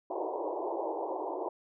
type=band-pass noise; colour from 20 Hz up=pink; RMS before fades=-35 dBFS; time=0.1-1.49 s; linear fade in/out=5 ms; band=320 to 1000 Hz; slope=96 dB/octave; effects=none